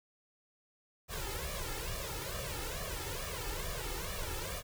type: noise with flanger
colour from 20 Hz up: pink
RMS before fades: -39 dBFS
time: 1.08-4.63 s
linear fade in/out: 50 ms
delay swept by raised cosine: 1.7 to 2.32 ms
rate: 2.3 Hz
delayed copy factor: +1
effects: none